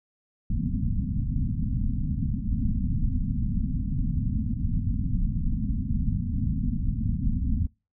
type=low-pass noise; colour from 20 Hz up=pink; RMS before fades=-26 dBFS; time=0.5-7.67 s; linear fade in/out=5 ms; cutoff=260 Hz; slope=96 dB/octave; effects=noise-tail reverb RT60 0.3 s tail -26 dB re dry